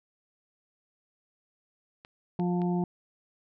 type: clicks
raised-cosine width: 0.3 ms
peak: -31 dBFS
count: 3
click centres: 2.049 / 2.398 / 2.618 s
type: harmonic tone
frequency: 176.9 Hz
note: F3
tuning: 23 cents sharp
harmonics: 1 / 2 / 4 / 5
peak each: -26 / -32 / -38 / -40 dBFS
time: 2.39-2.84 s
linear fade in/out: 2 ms
effects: none